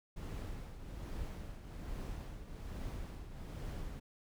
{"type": "noise with tremolo", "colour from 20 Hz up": "brown", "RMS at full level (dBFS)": -41, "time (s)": [0.16, 4], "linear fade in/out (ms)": 10, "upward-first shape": "triangle", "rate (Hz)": 1.2, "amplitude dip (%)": 65, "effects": []}